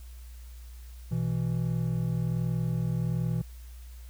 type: tone pair together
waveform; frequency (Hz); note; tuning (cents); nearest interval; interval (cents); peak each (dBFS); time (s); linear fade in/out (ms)
triangle; 123.3 / 164.59; B2 / E3; -2 / -2; perfect fourth; 500; -27; 1.11-3.42; 10
effects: added 60 Hz sine -42 dBFS peak until 4.09 s + white hiss -58 dBFS RMS until 4.09 s